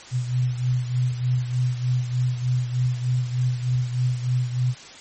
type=beating tone pair; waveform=sine; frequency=124.4 / 127.7 Hz; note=B2 / C3; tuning=+13 / -42 cents; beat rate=3.3 Hz; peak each=-21 / -27 dBFS; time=0.11-4.75 s; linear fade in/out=50 ms; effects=white hiss -42 dBFS RMS until 5 s + MP3 32 kbps